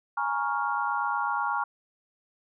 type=chord; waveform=sine; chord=Bb minor seventh; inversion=third; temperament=equal with one note detuned; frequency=830.6 / 938.8 / 1108.7 / 1396.9 Hz; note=Ab5 / Bb5 / Db6 / F6; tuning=0 / +12 / 0 / 0 cents; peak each=-31 dBFS; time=0.17-1.64 s; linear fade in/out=5 ms; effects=none